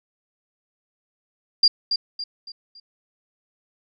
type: tone with echo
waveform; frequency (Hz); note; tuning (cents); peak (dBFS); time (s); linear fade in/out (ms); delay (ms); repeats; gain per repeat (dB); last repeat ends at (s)
sine; 4790; D8; +33; -11; 1.63-1.68; 5; 280; 4; -8; 2.8
effects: none